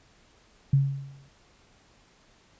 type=tone with exponential decay; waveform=sine; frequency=137.8 Hz; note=C#3; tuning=10 cents flat; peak=-15 dBFS; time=0.73-1.29 s; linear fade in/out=5 ms; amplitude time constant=120 ms; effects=pink hiss -60 dBFS RMS until 2.59 s + resampled to 16000 Hz